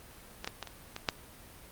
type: clicks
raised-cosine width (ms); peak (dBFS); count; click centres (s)
0.2; -19 / -15 / -19 / -25 / -20 / -9; 6; 0.445 / 0.475 / 0.627 / 0.673 / 0.964 / 1.088
effects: pink hiss -52 dBFS RMS until 1.71 s + Opus 32 kbps